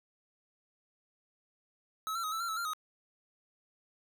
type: tone with pitch steps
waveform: square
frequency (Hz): 1291 / 1355 / 1262 / 1319 / 1374 / 1305 / 1385 / 1255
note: E6 / E6 / D#6 / E6 / F6 / E6 / F6 / D#6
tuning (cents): -37 / +47 / +24 / +1 / -29 / -18 / -15 / +15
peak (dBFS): -34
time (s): 2.07-2.734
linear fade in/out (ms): 0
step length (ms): 83
effects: none